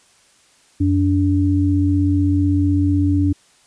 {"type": "tone pair together", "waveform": "sine", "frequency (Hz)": [90.9, 288.6], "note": ["F#2", "D4"], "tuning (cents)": [-30, -30], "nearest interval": "octave + minor sixth", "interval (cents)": 2000, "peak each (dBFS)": -16, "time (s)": [0.8, 3.33], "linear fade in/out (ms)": 10, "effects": ["white hiss -54 dBFS RMS until 3.66 s", "resampled to 22050 Hz"]}